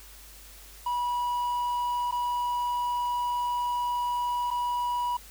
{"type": "tone with dropouts", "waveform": "triangle", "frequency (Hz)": 973, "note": "B5", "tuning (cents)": -26, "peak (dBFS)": -24, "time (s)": [0.86, 5.17], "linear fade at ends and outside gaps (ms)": 5, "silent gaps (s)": [[2.112, 2.123], [4.505, 4.511]], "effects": ["added 50 Hz sine -50 dBFS peak until 5.3 s", "white hiss -50 dBFS RMS until 5.3 s"]}